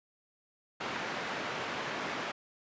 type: band-pass noise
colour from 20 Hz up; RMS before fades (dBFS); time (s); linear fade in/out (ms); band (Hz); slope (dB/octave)
white; -37; 0.8-2.32; 10; 160 to 1900; 12
effects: resampled to 16000 Hz